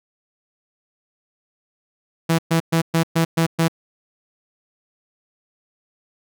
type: tone bursts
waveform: sawtooth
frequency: 164.5 Hz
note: E3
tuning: 3 cents flat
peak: -11 dBFS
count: 7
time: 2.29-3.682 s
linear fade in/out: 10 ms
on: 96 ms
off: 120 ms
effects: none